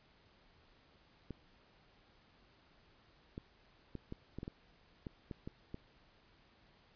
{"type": "clicks", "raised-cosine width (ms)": 3, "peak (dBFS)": -30, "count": 11, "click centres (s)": [1.307, 3.379, 3.953, 4.124, 4.386, 4.431, 4.479, 5.068, 5.312, 5.475, 5.744], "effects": ["pink hiss -67 dBFS RMS until 6.95 s", "resampled to 11025 Hz"]}